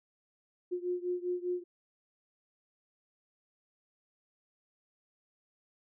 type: beating tone pair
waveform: sine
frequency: 355.8 / 360.8 Hz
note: F4 / F#4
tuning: +32 / -44 cents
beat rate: 5 Hz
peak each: -34 / -36 dBFS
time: 0.71-1.64 s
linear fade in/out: 20 ms
effects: none